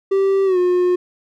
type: tone with pitch glide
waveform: triangle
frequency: 389.5 to 359.2 Hz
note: G4 to F4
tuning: -11 to +49 cents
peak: -11 dBFS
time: 0.11-0.96 s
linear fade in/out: 10 ms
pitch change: -140 cents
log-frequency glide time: 0.45-0.58 s
effects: none